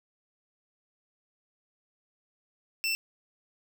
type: tone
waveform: 25% pulse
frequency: 2677 Hz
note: E7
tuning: 26 cents sharp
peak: -23 dBFS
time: 2.84-2.95 s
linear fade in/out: 0 ms
effects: none